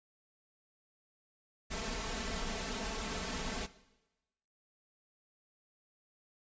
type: noise with comb filter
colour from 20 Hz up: pink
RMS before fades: -38 dBFS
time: 1.7-3.67 s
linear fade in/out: 20 ms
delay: 4.5 ms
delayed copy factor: +0.9
effects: noise-tail reverb RT60 1.0 s tail -17 dB re dry + resampled to 16000 Hz